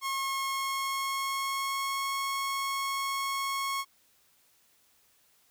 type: tone with pitch glide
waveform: sawtooth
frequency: 1084 to 1095.3 Hz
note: C#6 to C#6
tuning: -39 to -21 cents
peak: -26 dBFS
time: 0.01-3.85 s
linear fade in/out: 50 ms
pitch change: +18 cents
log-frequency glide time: 0.47-2.12 s
effects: white hiss -66 dBFS RMS until 5.5 s